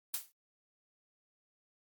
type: noise with exponential decay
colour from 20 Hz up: blue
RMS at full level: -32 dBFS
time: 0.14-0.32 s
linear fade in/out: 1 ms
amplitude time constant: 37 ms
effects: MP3 96 kbps